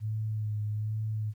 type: tone with vibrato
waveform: sine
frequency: 107.2 Hz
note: A2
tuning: 45 cents flat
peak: -29 dBFS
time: 0-1.34 s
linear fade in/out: 50 ms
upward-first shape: sine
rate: 1.2 Hz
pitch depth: 29 cents each way
effects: 11-bit